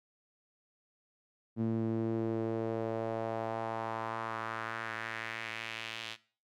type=tone with band-pass filter sweep; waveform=sawtooth; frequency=112.7 Hz; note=A2; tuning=42 cents sharp; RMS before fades=-36 dBFS; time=1.56-6.17 s; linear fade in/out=50 ms; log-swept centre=240 to 3300 Hz; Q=2.1; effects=noise-tail reverb RT60 0.4 s tail -18 dB re dry